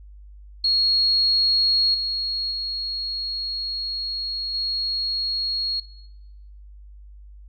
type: tone with level steps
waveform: sine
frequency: 4304 Hz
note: C8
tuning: 48 cents sharp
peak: -17 / -24 / -26 / -23 dBFS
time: 0.64-5.8 s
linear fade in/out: 5 ms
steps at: 1.94 / 2.51 / 4.54 s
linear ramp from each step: 5 ms
effects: noise-tail reverb RT60 0.9 s tail -17 dB re dry + added 50 Hz sine -41 dBFS peak until 7.48 s